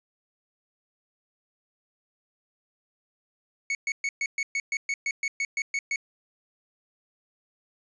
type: tone bursts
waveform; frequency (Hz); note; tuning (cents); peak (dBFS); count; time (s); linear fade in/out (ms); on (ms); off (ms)
45% pulse; 2217; C#7; 0; -25; 14; 3.7-5.96; 2; 50; 120
effects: resampled to 16000 Hz + 10-bit